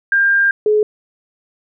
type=tone pair in turn; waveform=sine; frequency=1599 / 424.3 Hz; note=G6 / G#4; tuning=+34 / +37 cents; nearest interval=octave + major seventh; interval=2297 cents; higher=first; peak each=-10 dBFS; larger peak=neither; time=0.12-0.51 / 0.66-0.83 s; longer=first; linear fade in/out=2 ms; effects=none